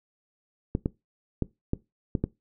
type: clicks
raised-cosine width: 3 ms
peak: -12 dBFS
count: 6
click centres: 0.751 / 0.859 / 1.423 / 1.734 / 2.152 / 2.24 s
effects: noise-tail reverb RT60 0.2 s tail -20 dB re dry